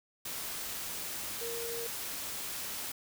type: tone in noise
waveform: sine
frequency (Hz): 466.2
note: A#4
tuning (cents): 0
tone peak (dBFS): -38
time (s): 1.41-1.87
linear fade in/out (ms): 5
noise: white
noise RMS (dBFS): -39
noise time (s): 0.25-2.92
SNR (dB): -2
effects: none